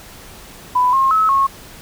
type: tone with pitch steps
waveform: sine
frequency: 996 / 1071 / 1292 / 1091 Hz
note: B5 / C6 / E6 / C#6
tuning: +14 / +40 / -35 / -28 cents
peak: -11 dBFS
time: 0.75-1.47 s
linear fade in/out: 10 ms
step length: 180 ms
effects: pink hiss -39 dBFS RMS until 1.81 s